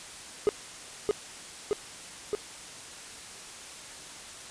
triangle tone with echo, 415.3 Hz, G#4, in tune, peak -17 dBFS, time 0.47-0.49 s, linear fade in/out 0 ms, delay 620 ms, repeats 3, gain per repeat -2 dB, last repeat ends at 2.35 s, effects white hiss -44 dBFS RMS until 4.5 s + resampled to 22050 Hz

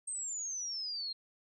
sine exponential sweep, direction down, 8490 to 4170 Hz, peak -36 dBFS, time 0.07-1.13 s, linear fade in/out 10 ms, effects none

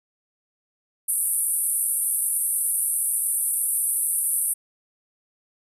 white band-pass noise, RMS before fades -24 dBFS, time 1.08-4.54 s, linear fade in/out 10 ms, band 8800 to 12000 Hz, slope 96 dB/octave, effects none

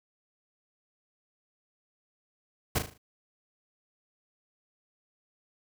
pink noise with echo, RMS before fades -26 dBFS, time 2.75-2.79 s, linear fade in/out 10 ms, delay 38 ms, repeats 5, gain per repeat -7 dB, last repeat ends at 2.98 s, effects none

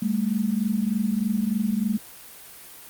sine tone pair together, 200 / 223.3 Hz, G3 / A3, +35 / +26 cents, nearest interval major second, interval 191 cents, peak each -24 dBFS, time 0.02-1.98 s, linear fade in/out 5 ms, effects white hiss -44 dBFS RMS until 2.89 s + Opus 32 kbps

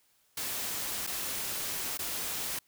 white noise with dropouts, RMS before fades -35 dBFS, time 0.37-2.59 s, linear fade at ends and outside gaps 5 ms, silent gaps 1.067-1.072 / 1.975-1.99 s, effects white hiss -69 dBFS RMS until 2.67 s

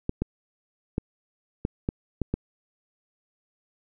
clicks, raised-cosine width 3 ms, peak -12 dBFS, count 7, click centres 0.094 / 0.22 / 0.981 / 1.651 / 1.889 / 2.217 / 2.34 s, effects none

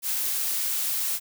blue noise, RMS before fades -27 dBFS, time 0.02-1.2 s, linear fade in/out 50 ms, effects none

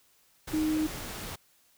sine tone in noise, 310.4 Hz, D#4, 4 cents flat, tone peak -25 dBFS, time 0.53-0.87 s, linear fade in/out 10 ms, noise pink, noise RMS -39 dBFS, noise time 0.47-1.36 s, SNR +11 dB, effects white hiss -65 dBFS RMS until 1.77 s

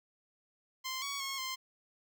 10% pulse tone with pitch steps, 1044 / 1122 / 1088 / 1047 Hz, C6 / C#6 / C#6 / C6, -4 / +21 / -33 / +1 cents, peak -28 dBFS, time 0.84-1.56 s, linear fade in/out 20 ms, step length 180 ms, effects none

